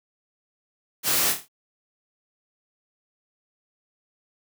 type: noise with echo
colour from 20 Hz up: white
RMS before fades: -23 dBFS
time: 1.03-1.35 s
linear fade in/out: 50 ms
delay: 27 ms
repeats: 5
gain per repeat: -6 dB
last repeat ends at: 1.485 s
effects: high-pass 80 Hz 12 dB/octave